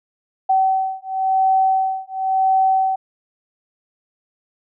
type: beating tone pair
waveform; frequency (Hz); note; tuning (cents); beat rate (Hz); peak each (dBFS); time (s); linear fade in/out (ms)
sine; 763 / 763.95; G5 / G5; -47 / -45; 0.95; -18; 0.49-2.96; 10
effects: none